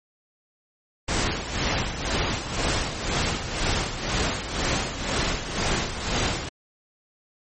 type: noise with tremolo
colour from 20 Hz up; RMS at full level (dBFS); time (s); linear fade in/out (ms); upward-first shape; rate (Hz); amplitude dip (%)
pink; -23; 1.08-6.49; 5; sine; 2; 65
effects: MP3 32 kbps